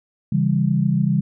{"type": "chord", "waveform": "sine", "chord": "C# diminished", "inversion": "none", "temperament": "just", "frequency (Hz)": [138.59, 166.31, 199.57], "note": ["C#3", "E3", "G3"], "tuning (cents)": [0, 16, 31], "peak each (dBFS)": -20, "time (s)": [0.32, 1.21], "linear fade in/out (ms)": 5, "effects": []}